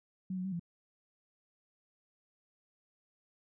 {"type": "tone with pitch steps", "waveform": "sine", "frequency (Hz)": [186.9, 183.3, 191.8, 171.2], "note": ["F#3", "F#3", "G3", "F3"], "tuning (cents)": [18, -16, -37, -34], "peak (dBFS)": -34, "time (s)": [0.3, 0.596], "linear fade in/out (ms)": 5, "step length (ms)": 74, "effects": []}